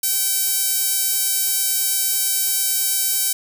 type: tone with high-pass filter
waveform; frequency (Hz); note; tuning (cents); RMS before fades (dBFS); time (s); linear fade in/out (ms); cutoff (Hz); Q
sawtooth; 771; G5; -29; -20; 0.03-3.33; 5; 8100; 0.7
effects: none